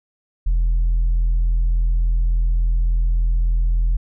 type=tone; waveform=sine; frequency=41.75 Hz; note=E1; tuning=23 cents sharp; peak=-12 dBFS; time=0.46-3.97 s; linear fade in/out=10 ms; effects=tanh soft clip ceiling -13 dBFS